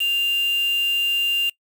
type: tone with quantisation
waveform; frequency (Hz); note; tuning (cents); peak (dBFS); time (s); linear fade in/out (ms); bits
sine; 2794; F7; 0; -18; 0-1.5; 10; 5
effects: noise-tail reverb RT60 0.1 s tail -23 dB re dry